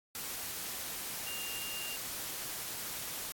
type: tone in noise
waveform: sine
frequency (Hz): 2794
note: F7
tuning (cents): 0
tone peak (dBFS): -41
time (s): 1.27-1.96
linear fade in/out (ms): 0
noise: white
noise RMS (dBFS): -40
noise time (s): 0.15-3.32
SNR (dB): -4
effects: AAC 64 kbps